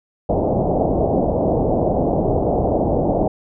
white low-pass noise, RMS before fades -18 dBFS, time 0.29-3.28 s, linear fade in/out 5 ms, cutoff 750 Hz, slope 48 dB/octave, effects none

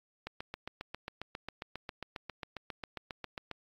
click train, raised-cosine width 0.3 ms, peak -23 dBFS, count 25, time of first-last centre 0.27-3.513 s, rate 7.4 Hz, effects AAC 64 kbps

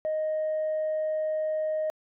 sine tone, 622.3 Hz, D#5, in tune, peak -24 dBFS, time 0.05-1.9 s, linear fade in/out 0 ms, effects tanh soft clip ceiling -23 dBFS

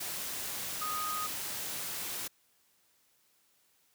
sine tone in noise, 1244.5 Hz, D#6, in tune, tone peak -34 dBFS, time 0.81-1.27 s, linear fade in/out 10 ms, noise white, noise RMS -38 dBFS, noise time 0-2.28 s, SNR +1 dB, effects white hiss -70 dBFS RMS until 3.94 s + high-pass 60 Hz 12 dB/octave

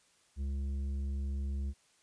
sine tone with tanh clipping, 69 Hz, C#2, 7 cents flat, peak -34 dBFS, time 0.36-1.74 s, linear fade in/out 50 ms, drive 8 dB, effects white hiss -68 dBFS RMS until 2.02 s + resampled to 22050 Hz

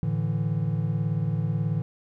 triangle chord, A suspended fourth, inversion none, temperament just, 110 / 146.67 / 165 Hz, A2 / D3 / E3, 0 / -2 / +2 cents, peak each -26 dBFS, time 0.03-1.82 s, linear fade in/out 0 ms, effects none

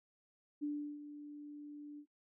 sine tone with ADSR envelope, 293.7 Hz, D4, in tune, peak -34 dBFS, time 0.61-2.06 s, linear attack 26 ms, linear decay 350 ms, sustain -12 dB, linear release 74 ms, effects noise-tail reverb RT60 0.1 s tail -21 dB re dry

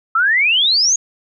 sine exponential sweep, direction up, 1285 to 6780 Hz, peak -11 dBFS, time 0.15-0.96 s, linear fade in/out 5 ms, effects none

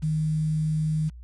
sine tone with quantisation, 155.56 Hz, D#3, in tune, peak -22 dBFS, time 0.02-1.1 s, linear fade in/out 20 ms, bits 8, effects added 60 Hz sine -40 dBFS peak until 1.23 s + resampled to 24000 Hz

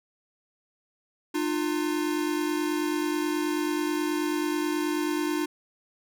square tone pair together, 302.3 / 351.6 Hz, D#4 / F4, -50 / +12 cents, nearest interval minor third, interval 262 cents, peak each -28 / -30 dBFS, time 1.34-5.46 s, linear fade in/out 10 ms, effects none

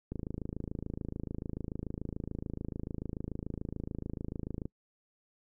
click train, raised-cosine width 3 ms, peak -24 dBFS, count 123, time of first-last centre 0.12-4.655 s, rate 26.9 Hz, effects noise-tail reverb RT60 0.1 s tail -26 dB re dry

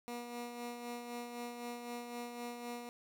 15% pulse tone with tremolo, 240 Hz, B3, 49 cents flat, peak -34 dBFS, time 0.08-2.89 s, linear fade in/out 0 ms, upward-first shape sine, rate 3.9 Hz, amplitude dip 45%, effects none

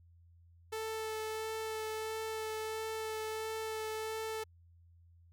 sawtooth tone with vibrato, 438.8 Hz, A4, 5 cents flat, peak -33 dBFS, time 0.72-4.44 s, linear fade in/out 10 ms, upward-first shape sine, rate 1.5 Hz, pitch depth 11 cents each way, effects added 85 Hz sine -59 dBFS peak until 5.32 s

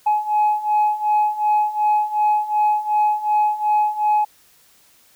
sine beating tone pair, 843 / 845.7 Hz, G#5 / G#5, +26 / +31 cents, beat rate 2.7 Hz, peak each -19 / -16 dBFS, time 0.06-4.25 s, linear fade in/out 10 ms, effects tanh soft clip ceiling -11 dBFS + white hiss -54 dBFS RMS until 5.15 s

